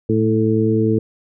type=harmonic tone with a mistuned harmonic; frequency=110 Hz; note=A2; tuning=in tune; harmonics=1 / 2 / 3 / 4; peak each=-19 / -19 / -19 / -19 dBFS; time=0.09-0.99 s; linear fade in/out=5 ms; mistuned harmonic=1; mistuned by=+35 cents; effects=none